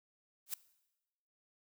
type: noise with exponential growth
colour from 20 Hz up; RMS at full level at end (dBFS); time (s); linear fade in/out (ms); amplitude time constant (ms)
blue; -32; 0.46-0.54; 5; 16
effects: noise-tail reverb RT60 1.0 s tail -19 dB re dry